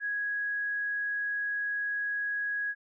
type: tone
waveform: sine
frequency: 1661.2 Hz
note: G#6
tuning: in tune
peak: -29 dBFS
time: 0-2.75 s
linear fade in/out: 50 ms
effects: none